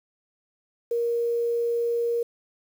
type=tone with quantisation; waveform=sine; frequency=470.2 Hz; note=A#4; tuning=15 cents sharp; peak=-22 dBFS; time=0.91-2.23 s; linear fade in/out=5 ms; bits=8; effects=none